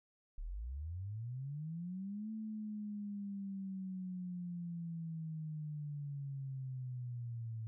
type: linear two-way sweep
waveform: sine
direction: up then down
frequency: 32.99 to 220 to 110.4 Hz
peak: -40 dBFS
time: 0.38-7.67 s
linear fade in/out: 0 ms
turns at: 2.31 s
effects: none